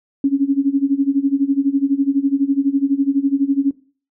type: tone with tremolo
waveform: sine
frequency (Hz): 277.2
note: C#4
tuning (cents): 0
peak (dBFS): -10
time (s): 0.24-3.71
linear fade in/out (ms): 2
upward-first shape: sine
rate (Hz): 12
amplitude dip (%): 90
effects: noise-tail reverb RT60 0.4 s tail -19 dB re dry